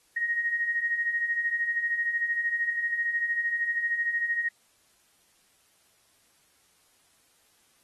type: beating tone pair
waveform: sine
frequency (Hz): 1864.7 / 1877.7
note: A#6 / A#6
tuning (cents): 0 / +12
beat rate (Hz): 13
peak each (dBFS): -33 / -26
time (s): 0.16-4.49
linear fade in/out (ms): 10
effects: white hiss -65 dBFS RMS until 7.83 s + AAC 32 kbps